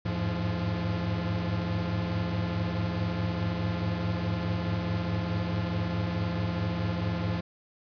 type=tone cluster; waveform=45% pulse; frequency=84.2 / 101.7 / 106.4 / 173.3 Hz; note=E2 / G#2 / G#2 / F3; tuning=+37 / -36 / +42 / -13 cents; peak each=-37 / -36 / -32 / -31 dBFS; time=0.05-7.41 s; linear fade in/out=10 ms; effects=resampled to 11025 Hz + 9-bit